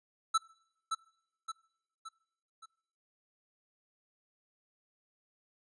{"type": "tone with echo", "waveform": "square", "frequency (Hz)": 1318.5, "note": "E6", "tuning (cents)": 0, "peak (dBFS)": -25, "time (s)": [0.34, 0.38], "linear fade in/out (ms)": 10, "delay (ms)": 570, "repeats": 4, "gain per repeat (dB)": -6, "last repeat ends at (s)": 2.66, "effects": ["noise-tail reverb RT60 0.8 s tail -24 dB re dry", "resampled to 22050 Hz"]}